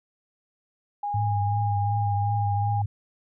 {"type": "tone with pitch glide", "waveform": "sine", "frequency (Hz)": [820, 811.5], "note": ["G#5", "G#5"], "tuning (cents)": [-22, -40], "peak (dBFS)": -26, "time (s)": [1.03, 2.82], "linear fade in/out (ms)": 5, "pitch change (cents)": -18, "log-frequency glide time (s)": [1.18, 1.99]}
{"type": "tone with vibrato", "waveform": "sine", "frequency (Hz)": 103.83, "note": "G#2", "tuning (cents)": 0, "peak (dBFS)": -23, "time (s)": [1.14, 2.86], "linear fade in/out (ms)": 5, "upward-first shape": "triangle", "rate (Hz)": 2.7, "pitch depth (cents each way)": 64}
{"effects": []}